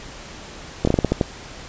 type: slowing click train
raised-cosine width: 2 ms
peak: -3 dBFS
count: 8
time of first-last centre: 0.85-1.212 s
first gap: 24 ms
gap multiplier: 1.25
effects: pink hiss -38 dBFS RMS until 1.68 s + resampled to 16000 Hz